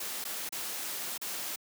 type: noise with dropouts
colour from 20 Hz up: white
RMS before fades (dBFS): -37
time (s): 0-1.56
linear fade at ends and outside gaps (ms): 5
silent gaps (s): 0.242-0.25 / 0.491-0.523 / 1.178-1.214
effects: high-pass 200 Hz 12 dB/octave